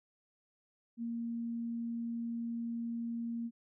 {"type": "tone", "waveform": "sine", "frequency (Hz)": 232.9, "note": "A#3", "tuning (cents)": -1, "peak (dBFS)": -35, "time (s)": [0.97, 3.51], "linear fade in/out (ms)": 50, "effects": []}